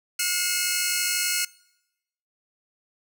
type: tone cluster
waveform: 10% pulse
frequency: 1440 / 2111 / 2186 / 2601 Hz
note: F#6 / C7 / C#7 / E7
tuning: -47 / +15 / -25 / -24 cents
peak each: -20 dBFS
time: 0.19-1.45 s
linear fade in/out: 5 ms
effects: noise-tail reverb RT60 0.9 s tail -24 dB re dry